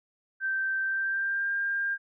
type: tone with pitch glide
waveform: sine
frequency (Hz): 1559 to 1601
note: G6 to G6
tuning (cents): -10 to +36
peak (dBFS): -26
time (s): 0.4-1.98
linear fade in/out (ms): 50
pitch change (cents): +46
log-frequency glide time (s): 0.82-1.52
effects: none